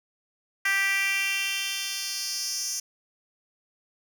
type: tone with high-pass filter sweep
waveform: 10% pulse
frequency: 392 Hz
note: G4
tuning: in tune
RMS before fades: -28 dBFS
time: 0.65-2.8 s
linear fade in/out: 5 ms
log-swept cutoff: 1800 to 6200 Hz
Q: 3.1
effects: none